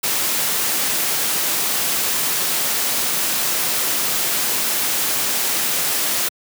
white noise, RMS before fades -20 dBFS, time 0.03-6.29 s, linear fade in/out 10 ms, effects high-pass 150 Hz 12 dB/octave

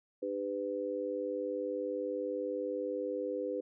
harmonic tone, 100 Hz, G2, 35 cents sharp, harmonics 3 / 4 / 5, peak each -40 / -39 / -35 dBFS, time 0.22-3.61 s, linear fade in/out 10 ms, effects none

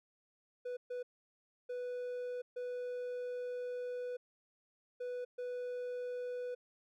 triangle tone bursts at uneven times, 494 Hz, B4, in tune, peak -36 dBFS, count 6, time 0.65-0.77 / 0.9-1.03 / 1.69-2.42 / 2.56-4.17 / 5-5.25 / 5.38-6.55 s, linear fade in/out 10 ms, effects none

